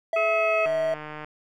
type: tone with pitch glide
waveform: triangle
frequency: 659.3 to 644.6 Hz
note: E5 to E5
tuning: 0 to -39 cents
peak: -20 dBFS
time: 0.13-0.94 s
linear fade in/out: 2 ms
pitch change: -39 cents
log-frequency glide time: 0.33-0.78 s
type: harmonic tone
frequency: 427.6 Hz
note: A4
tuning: 49 cents flat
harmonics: 1 / 3 / 5 / 6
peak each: -34 / -28 / -36 / -26 dBFS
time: 0.16-0.66 s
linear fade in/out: 5 ms
type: click train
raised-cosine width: 0.5 ms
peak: -22 dBFS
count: 90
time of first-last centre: 0.66-1.246 s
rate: 152 Hz
effects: none